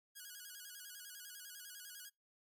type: tone with vibrato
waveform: 5% pulse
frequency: 1553 Hz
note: G6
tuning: 17 cents flat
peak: -39 dBFS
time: 0.15-2.1 s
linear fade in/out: 20 ms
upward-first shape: square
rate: 10 Hz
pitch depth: 91 cents each way
effects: noise-tail reverb RT60 0.2 s tail -25 dB re dry + MP3 64 kbps